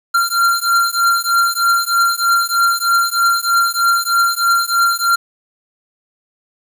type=beating tone pair; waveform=square; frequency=1379 / 1382.2 Hz; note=F6 / F6; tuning=-22 / -18 cents; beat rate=3.2 Hz; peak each=-16 dBFS; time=0.14-5.16 s; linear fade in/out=10 ms; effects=7-bit